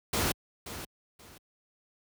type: noise with echo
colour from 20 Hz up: pink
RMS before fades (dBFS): -28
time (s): 0.13-0.32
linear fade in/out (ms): 5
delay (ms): 530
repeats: 2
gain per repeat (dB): -12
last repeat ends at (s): 1.38
effects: high-pass 60 Hz 12 dB/octave